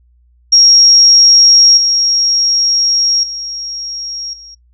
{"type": "tone with level steps", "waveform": "sine", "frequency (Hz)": 5590, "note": "F8", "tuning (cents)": 1, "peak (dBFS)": [-3, -9, -20, -32], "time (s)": [0.52, 4.55], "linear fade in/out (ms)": 10, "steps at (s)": [1.77, 3.23, 4.33], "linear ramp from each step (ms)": 5, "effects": ["noise-tail reverb RT60 0.1 s tail -24 dB re dry", "added 60 Hz sine -47 dBFS peak until 4.73 s"]}